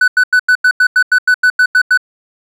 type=tone bursts; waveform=triangle; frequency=1495 Hz; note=F#6; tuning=17 cents sharp; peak=-4 dBFS; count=13; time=0.01-1.975 s; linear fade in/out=5 ms; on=69 ms; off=89 ms; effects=none